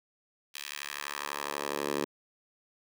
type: tone with high-pass filter sweep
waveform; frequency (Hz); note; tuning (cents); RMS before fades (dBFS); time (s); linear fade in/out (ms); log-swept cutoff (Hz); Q
10% pulse; 72.1; D2; -31; -36; 0.54-2.05; 10; 2900 to 330; 1.1
effects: none